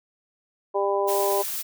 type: harmonic tone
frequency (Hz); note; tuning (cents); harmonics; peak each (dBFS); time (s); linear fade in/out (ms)
199.1; G3; +27; 2 / 3 / 4 / 5; -24 / -26 / -29 / -28; 0.74-1.43; 20
type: noise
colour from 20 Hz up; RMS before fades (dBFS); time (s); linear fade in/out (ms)
blue; -30; 1.07-1.63; 20
effects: none